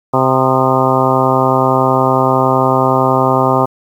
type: harmonic tone with a mistuned harmonic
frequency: 130.81 Hz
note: C3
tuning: in tune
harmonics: 1 / 2 / 3 / 4 / 5 / 6 / 7 / 8 / 9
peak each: -18 / -18 / -18 / -18 / -18 / -18 / -18 / -18 / -18 dBFS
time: 0.13-3.66 s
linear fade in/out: 10 ms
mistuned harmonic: 9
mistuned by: +67 cents
effects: 7-bit